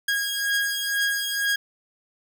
sawtooth beating tone pair, 1636 / 1638.1 Hz, G#6 / G#6, -26 / -24 cents, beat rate 2.1 Hz, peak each -24 / -21 dBFS, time 0.08-1.56 s, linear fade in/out 5 ms, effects none

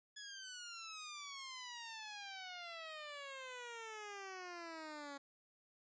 10% pulse exponential sweep, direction down, 1700 to 277.2 Hz, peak -39 dBFS, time 0.16-5.18 s, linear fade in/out 10 ms, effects resampled to 16000 Hz

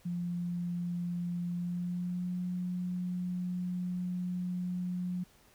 sine tone with pitch glide, 174.61 to 179.73 Hz, F3 to F3, 0 to +50 cents, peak -32 dBFS, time 0.05-5.24 s, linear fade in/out 10 ms, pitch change +50 cents, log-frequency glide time 1.53-2.34 s, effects pink hiss -63 dBFS RMS until 5.54 s

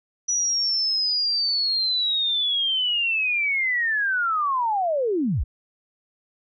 sine linear sweep, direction down, 5900 to 36.71 Hz, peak -20 dBFS, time 0.28-5.44 s, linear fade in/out 10 ms, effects none

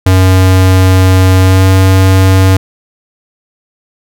square tone with pitch glide, 93.5 to 94.75 Hz, F#2 to F#2, +19 to +42 cents, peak -4 dBFS, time 0.06-2.57 s, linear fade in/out 5 ms, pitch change +23 cents, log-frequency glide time 1.41-1.65 s, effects none

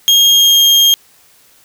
35% pulse tone with pitch glide, 3245 to 3224 Hz, G#7 to G7, -41 to +48 cents, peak -4 dBFS, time 0.08-0.94 s, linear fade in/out 0 ms, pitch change -11 cents, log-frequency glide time 0.28-0.63 s, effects white hiss -48 dBFS RMS until 1.64 s

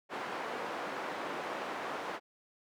white band-pass noise, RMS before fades -39 dBFS, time 0.09-2.2 s, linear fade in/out 50 ms, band 310 to 1200 Hz, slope 12 dB/octave, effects none

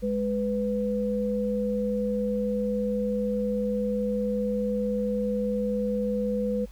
sine tone pair together, 207.8 / 496.7 Hz, G#3 / B4, +1 / +10 cents, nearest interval octave + minor third, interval 1509 cents, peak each -27 dBFS, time 0.02-6.66 s, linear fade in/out 20 ms, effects added 50 Hz sine -42 dBFS peak until 6.71 s + pink hiss -57 dBFS RMS until 6.71 s

